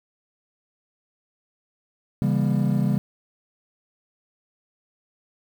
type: chord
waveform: triangle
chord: C# diminished seventh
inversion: none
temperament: just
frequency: 138.59 / 166.31 / 199.57 / 239.5 Hz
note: C#3 / E3 / G3 / Bb3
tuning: 0 / +16 / +31 / +47 cents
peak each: -21 / -25 / -21 / -26 dBFS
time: 2.22-2.98 s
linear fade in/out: 0 ms
effects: 8-bit